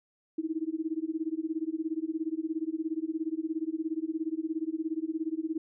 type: tone with tremolo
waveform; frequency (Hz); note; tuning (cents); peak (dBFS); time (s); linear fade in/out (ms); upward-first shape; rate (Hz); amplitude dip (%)
sine; 319.5; D#4; +46; -26; 0.38-5.58; 5; sine; 17; 95
effects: none